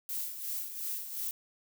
violet noise with tremolo, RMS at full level -35 dBFS, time 0.09-1.31 s, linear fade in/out 0 ms, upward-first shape sine, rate 2.8 Hz, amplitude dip 60%, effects none

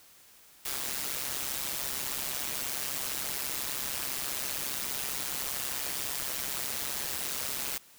white noise with amplitude modulation, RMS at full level -31 dBFS, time 0.65-7.78 s, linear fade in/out 5 ms, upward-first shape sine, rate 135 Hz, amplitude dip 75%, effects white hiss -57 dBFS RMS until 7.98 s

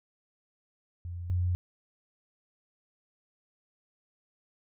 sine tone pair in turn, 87.31 / 89.25 Hz, F2 / F2, 0 / +38 cents, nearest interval unison, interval 38 cents, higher second, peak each -35 / -25 dBFS, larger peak second, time 1.05-1.3 / 1.3-1.55 s, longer neither, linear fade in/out 0 ms, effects none

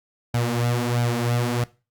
sawtooth tone with flanger, 120 Hz, B2, 49 cents flat, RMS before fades -23 dBFS, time 0.34-1.64 s, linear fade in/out 5 ms, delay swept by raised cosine 1.3 to 6.9 ms, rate 1.5 Hz, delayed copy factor +0.65, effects noise-tail reverb RT60 0.3 s tail -19 dB re dry + Opus 48 kbps

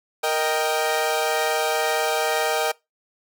sawtooth chord, Eb major, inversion second, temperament equal, 466.2 / 622.3 / 784 Hz, Bb4 / Eb5 / G5, 0 / 0 / 0 cents, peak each -21 dBFS, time 0.23-2.72 s, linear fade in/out 10 ms, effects noise-tail reverb RT60 0.2 s tail -22 dB re dry

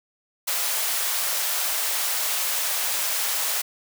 white high-pass noise, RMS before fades -25 dBFS, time 0.47-3.62 s, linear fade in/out 10 ms, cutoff 530 Hz, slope 24 dB/octave, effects none

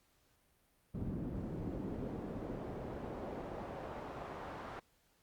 brown noise with band-pass filter sweep, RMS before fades -43 dBFS, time 0.94-4.8 s, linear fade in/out 10 ms, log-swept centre 210 to 1100 Hz, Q 0.98, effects pink hiss -73 dBFS RMS until 5.22 s + Opus 48 kbps

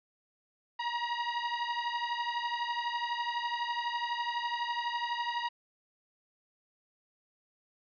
sawtooth beating tone pair, 947 / 959 Hz, A#5 / A#5, +27 / +49 cents, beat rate 12 Hz, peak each -30 / -32 dBFS, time 0.79-5.49 s, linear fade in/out 10 ms, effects resampled to 11025 Hz

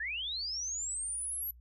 sine linear sweep, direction up, 1661.2 to 11870 Hz, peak -34 dBFS, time 0-1.51 s, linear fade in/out 5 ms, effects noise-tail reverb RT60 0.1 s tail -24 dB re dry + added 60 Hz sine -53 dBFS peak until 1.6 s

